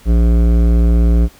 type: tone with hard clipping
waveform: triangle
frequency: 57.8 Hz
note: A#1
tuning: 14 cents flat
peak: -10 dBFS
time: 0.05-1.29 s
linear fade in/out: 50 ms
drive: 18 dB
effects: pink hiss -45 dBFS RMS until 1.39 s